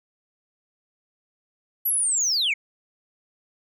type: linear sweep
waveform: sine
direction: down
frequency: 11930 to 2091 Hz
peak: -18 dBFS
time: 1.85-2.54 s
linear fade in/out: 10 ms
effects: tanh soft clip ceiling -18 dBFS